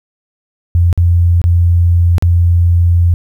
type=tone with dropouts; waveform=sine; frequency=86.4 Hz; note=F2; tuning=18 cents flat; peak=-6 dBFS; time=0.75-3.14 s; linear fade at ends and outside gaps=0 ms; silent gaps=0.928-0.976 / 1.416-1.44 / 2.182-2.224 s; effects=8-bit